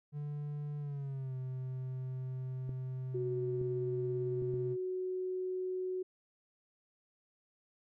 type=tone with pitch glide; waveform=triangle; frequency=146.83 to 129.31 Hz; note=D3 to C3; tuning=0 to -20 cents; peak=-35 dBFS; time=0.12-4.77 s; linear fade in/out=50 ms; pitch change=-220 cents; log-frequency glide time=0.79-1.35 s
type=clicks; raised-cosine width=3 ms; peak=-33 dBFS; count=4; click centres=2.693 / 3.614 / 4.421 / 4.54 s
type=tone; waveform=sine; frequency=370 Hz; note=F#4; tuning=in tune; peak=-34 dBFS; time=3.14-6.03 s; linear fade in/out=10 ms
effects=none